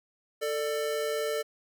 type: tone pair together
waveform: square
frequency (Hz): 444.2 / 593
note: A4 / D5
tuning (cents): +16 / +17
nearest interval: perfect fourth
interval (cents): 501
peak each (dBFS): -31 / -33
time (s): 0.41-1.43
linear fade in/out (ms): 20
effects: none